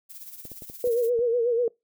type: noise with tremolo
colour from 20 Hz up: violet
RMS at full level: -40 dBFS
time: 0.09-1.1 s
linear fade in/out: 20 ms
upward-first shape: sine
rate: 17 Hz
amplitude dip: 60%
type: clicks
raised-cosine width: 2 ms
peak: -30 dBFS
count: 6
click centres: 0.453 / 0.517 / 0.622 / 0.699 / 0.874 / 1.191 s
type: tone with vibrato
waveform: sine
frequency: 473.9 Hz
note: A#4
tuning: 28 cents sharp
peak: -20 dBFS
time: 0.84-1.68 s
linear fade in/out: 2 ms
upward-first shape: sine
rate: 8.1 Hz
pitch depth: 75 cents each way
effects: noise-tail reverb RT60 0.2 s tail -24 dB re dry

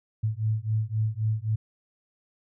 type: beating tone pair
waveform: sine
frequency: 107.4 / 111.2 Hz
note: A2 / A2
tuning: -41 / +19 cents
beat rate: 3.8 Hz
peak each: -27 dBFS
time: 0.23-1.56 s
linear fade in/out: 10 ms
effects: none

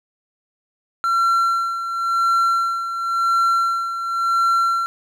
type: tone with tremolo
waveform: triangle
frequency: 1360 Hz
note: F6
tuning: 46 cents flat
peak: -12 dBFS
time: 1.04-4.86 s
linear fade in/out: 0 ms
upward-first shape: sine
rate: 0.94 Hz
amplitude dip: 65%
effects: none

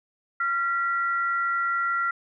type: tone pair together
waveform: sine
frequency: 1377.8 / 1951 Hz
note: F6 / B6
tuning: -24 / -22 cents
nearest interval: tritone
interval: 602 cents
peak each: -23 / -31 dBFS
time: 0.4-2.11 s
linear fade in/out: 5 ms
effects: none

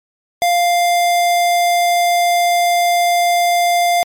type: tone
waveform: square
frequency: 698.5 Hz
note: F5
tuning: in tune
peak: -12 dBFS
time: 0.42-4.03 s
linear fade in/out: 0 ms
effects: MP3 64 kbps

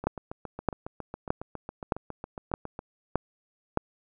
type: two click trains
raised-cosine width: 1 ms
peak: -10 / -22 dBFS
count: 7 / 21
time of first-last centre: 0.07-3.774 / 0.04-2.791 s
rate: 1.62 / 7.27 Hz
effects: none

